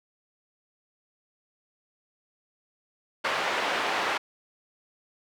pink band-pass noise, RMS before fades -28 dBFS, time 3.24-4.18 s, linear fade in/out 10 ms, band 620 to 2700 Hz, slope 12 dB/octave, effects none

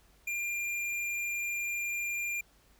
triangle tone with hard clipping, 2396 Hz, D7, 34 cents sharp, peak -33 dBFS, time 0.27-2.41 s, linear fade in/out 5 ms, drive 17 dB, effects added 50 Hz sine -65 dBFS peak until 2.79 s + pink hiss -65 dBFS RMS until 2.79 s

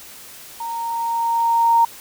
sine tone with level ramp, 926 Hz, A#5, 12 cents flat, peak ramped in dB -25 to -10 dBFS, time 0.6-1.85 s, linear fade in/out 5 ms, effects white hiss -40 dBFS RMS until 2 s

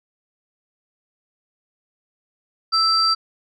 sine tone pair together, 1318.5 / 4699 Hz, E6 / D8, 0 / 0 cents, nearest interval octave + minor seventh, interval 2200 cents, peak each -18 / -16 dBFS, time 2.72-3.15 s, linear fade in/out 20 ms, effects tanh soft clip ceiling -8 dBFS

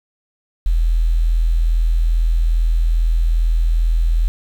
sine tone with quantisation, 41.2 Hz, E1, in tune, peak -12 dBFS, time 0.66-4.28 s, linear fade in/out 0 ms, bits 7, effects none

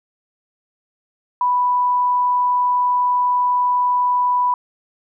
sine tone, 988 Hz, B5, in tune, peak -14 dBFS, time 1.41-4.54 s, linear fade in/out 2 ms, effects none

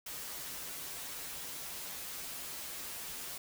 white noise with comb filter, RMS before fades -43 dBFS, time 0.06-3.38 s, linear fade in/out 5 ms, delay 9.3 ms, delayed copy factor -0.85, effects none

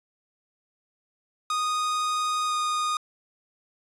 45% pulse tone with pitch glide, 1239 to 1230.4 Hz, D#6 to D#6, -8 to -20 cents, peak -24 dBFS, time 1.5-2.97 s, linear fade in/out 2 ms, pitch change -12 cents, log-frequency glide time 2.47-2.53 s, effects resampled to 22050 Hz

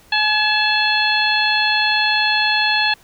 harmonic tone with a mistuned harmonic, 850 Hz, G#5, 40 cents sharp, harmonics 1 / 2 / 3 / 4 / 5, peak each -21 / -19 / -20 / -22 / -22 dBFS, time 0.12-2.94 s, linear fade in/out 5 ms, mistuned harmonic 3, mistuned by +61 cents, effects pink hiss -50 dBFS RMS until 3.03 s

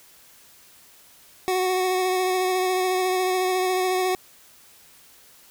25% pulse tone with vibrato, 370 Hz, F#4, in tune, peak -17 dBFS, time 1.48-4.15 s, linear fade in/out 0 ms, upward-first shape sine, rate 14 Hz, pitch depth 19 cents each way, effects white hiss -52 dBFS RMS until 5.5 s

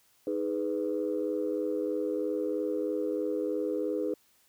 sine chord, G# minor, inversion second, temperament just, 311.5 / 415.3 / 498.4 Hz, D#4 / G#4 / B4, +2 / 0 / +16 cents, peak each -32 dBFS, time 0.27-4.14 s, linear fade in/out 2 ms, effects tanh soft clip ceiling -20 dBFS + white hiss -66 dBFS RMS until 4.48 s

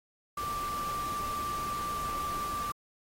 sine tone in noise, 1174.7 Hz, D6, in tune, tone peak -32 dBFS, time 0.37-2.72 s, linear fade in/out 5 ms, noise pink, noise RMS -42 dBFS, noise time 0.37-2.72 s, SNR +7 dB, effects AAC 48 kbps

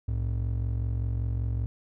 triangle ring-modulated tone, 86.4 Hz, F2, 18 cents flat, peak -21 dBFS, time 0.08-1.66 s, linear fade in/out 0 ms, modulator 22.6 Hz, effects none

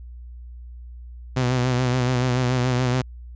sawtooth tone with vibrato, 125.8 Hz, B2, 32 cents sharp, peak -15 dBFS, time 1.36-3.02 s, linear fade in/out 10 ms, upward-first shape sine, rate 7 Hz, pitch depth 49 cents each way, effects added 60 Hz sine -36 dBFS peak until 3.35 s + resampled to 16000 Hz

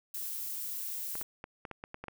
violet noise, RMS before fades -38 dBFS, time 0.14-1.23 s, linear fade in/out 5 ms
clicks, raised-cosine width 0.5 ms, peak -26 dBFS, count 9, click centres 1.154 / 1.213 / 1.441 / 1.652 / 1.713 / 1.839 / 1.944 / 2.04 / 2.083 s
effects none

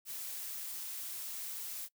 blue noise, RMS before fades -42 dBFS, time 0.05-1.89 s, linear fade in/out 50 ms, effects noise-tail reverb RT60 0.1 s tail -23 dB re dry

